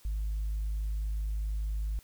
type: tone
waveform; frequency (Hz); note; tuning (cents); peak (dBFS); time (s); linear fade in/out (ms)
sine; 52.3; G#1; +13; -28; 0.05-1.99; 0
effects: tanh soft clip ceiling -27 dBFS + white hiss -60 dBFS RMS until 2.03 s